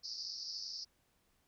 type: band-pass noise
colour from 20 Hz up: pink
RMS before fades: -44 dBFS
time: 0.03-0.85 s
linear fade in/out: 20 ms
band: 4600 to 5400 Hz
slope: 96 dB/octave
effects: pink hiss -75 dBFS RMS until 1.47 s